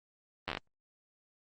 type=slowing click train; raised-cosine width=0.3 ms; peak=-18 dBFS; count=7; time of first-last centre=0.48-0.572 s; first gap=10 ms; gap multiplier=1.17; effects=Opus 24 kbps